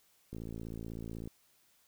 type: click train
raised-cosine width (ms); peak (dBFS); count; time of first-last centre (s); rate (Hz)
3; -30; 54; 0.33-1.275; 56.1
effects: white hiss -69 dBFS RMS until 1.87 s